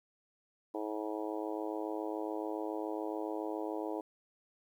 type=harmonic tone; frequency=107.1 Hz; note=A2; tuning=46 cents flat; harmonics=3 / 4 / 5 / 6 / 7 / 8 / 9; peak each=-39 / -41 / -43 / -45 / -46 / -47 / -48 dBFS; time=0.74-4.01 s; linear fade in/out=5 ms; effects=11-bit